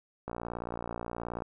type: click train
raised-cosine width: 1 ms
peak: -22 dBFS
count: 68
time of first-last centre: 0.28-1.421 s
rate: 58.7 Hz
effects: none